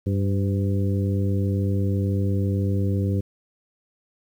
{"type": "harmonic tone with a mistuned harmonic", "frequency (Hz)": 98, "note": "G2", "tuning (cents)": 0, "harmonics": [1, 2, 3, 4, 5], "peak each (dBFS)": [-21, -27, -31, -33, -35], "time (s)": [0.06, 3.21], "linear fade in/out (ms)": 10, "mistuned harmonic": 5, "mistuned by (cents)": 42, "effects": ["9-bit"]}